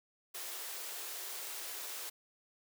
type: high-pass noise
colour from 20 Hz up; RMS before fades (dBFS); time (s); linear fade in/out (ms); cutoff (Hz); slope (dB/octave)
white; -43; 0.34-2.1; 10; 330; 96
effects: none